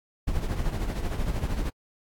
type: noise with tremolo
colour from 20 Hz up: brown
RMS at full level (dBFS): -25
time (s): 0.27-1.7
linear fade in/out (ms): 10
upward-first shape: triangle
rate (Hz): 13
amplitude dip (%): 65
effects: AAC 64 kbps